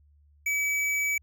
sine tone with hard clipping, 2287 Hz, D7, 47 cents flat, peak -26 dBFS, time 0.46-1.18 s, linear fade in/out 5 ms, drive 15 dB, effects added 73 Hz sine -57 dBFS peak until 1.22 s

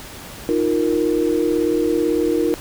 sine chord, Eb suspended second, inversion none, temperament equal, 311.1 / 349.2 / 466.2 Hz, Eb4 / F4 / Bb4, 0 / 0 / 0 cents, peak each -20 dBFS, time 0.49-2.54 s, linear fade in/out 0 ms, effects pink hiss -36 dBFS RMS until 2.6 s

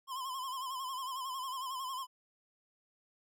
square tone with vibrato, 1045 Hz, C6, 2 cents flat, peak -38 dBFS, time 0.07-2.07 s, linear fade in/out 50 ms, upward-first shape sine, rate 11 Hz, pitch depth 78 cents each way, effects none

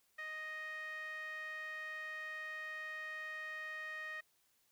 sawtooth tone with band-pass filter, 622.3 Hz, D#5, in tune, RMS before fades -45 dBFS, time 0.18-4.21 s, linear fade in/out 10 ms, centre 1900 Hz, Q 5.1, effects white hiss -75 dBFS RMS until 4.71 s

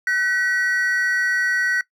triangle tone pair together, 1507.9 / 1923 Hz, F#6 / B6, +32 / -47 cents, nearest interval major third, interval 421 cents, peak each -19 dBFS, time 0.07-1.81 s, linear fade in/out 2 ms, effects noise-tail reverb RT60 0.1 s tail -20 dB re dry

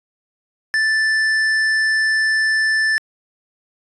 triangle tone with hard clipping, 1760 Hz, A6, in tune, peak -16 dBFS, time 0.74-2.98 s, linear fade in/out 0 ms, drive 11 dB, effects resampled to 32000 Hz

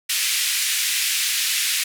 pink band-pass noise, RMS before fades -22 dBFS, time 0.09-1.84 s, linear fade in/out 10 ms, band 2100 to 14000 Hz, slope 24 dB/octave, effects none

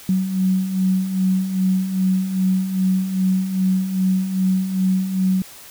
sine beating tone pair, 185.8 / 188.3 Hz, F#3 / F#3, +7 / +31 cents, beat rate 2.5 Hz, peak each -24 / -17 dBFS, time 0.09-5.42 s, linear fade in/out 2 ms, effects white hiss -41 dBFS RMS until 5.7 s

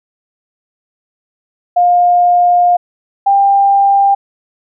sine tone pair in turn, 708 / 794.7 Hz, F5 / G5, +23 / +23 cents, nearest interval major second, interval 200 cents, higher second, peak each -6 dBFS, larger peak neither, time 1.76-2.77 / 3.26-4.15 s, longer first, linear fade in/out 10 ms, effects none

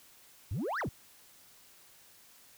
sine exponential two-way sweep, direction up then down, 78.7 to 2058 to 78.7 Hz, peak -29 dBFS, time 0.51-0.89 s, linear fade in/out 5 ms, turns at 0.8 s, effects tanh soft clip ceiling -31 dBFS + white hiss -59 dBFS RMS until 2.57 s

